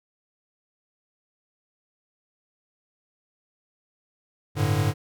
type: chord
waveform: square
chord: G suspended second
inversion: none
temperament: equal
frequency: 98 / 110 / 146.83 Hz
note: G2 / A2 / D3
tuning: 0 / 0 / 0 cents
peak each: -26 dBFS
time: 4.55-4.94 s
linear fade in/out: 50 ms
effects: none